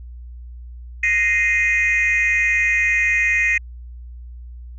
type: tone cluster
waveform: sine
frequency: 1864 / 2085 / 2481 Hz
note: A#6 / C7 / D#7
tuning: -1 / -7 / -6 cents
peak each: -18 dBFS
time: 1.03-3.58 s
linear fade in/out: 5 ms
effects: tanh soft clip ceiling -10 dBFS + added 60 Hz sine -33 dBFS peak until 4.78 s